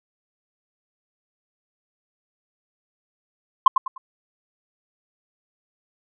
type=tone with echo; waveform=sine; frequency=1051 Hz; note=C6; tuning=7 cents sharp; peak=-4 dBFS; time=3.66-3.68 s; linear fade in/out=5 ms; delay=100 ms; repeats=3; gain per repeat=-10 dB; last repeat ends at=3.98 s; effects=tanh soft clip ceiling -3 dBFS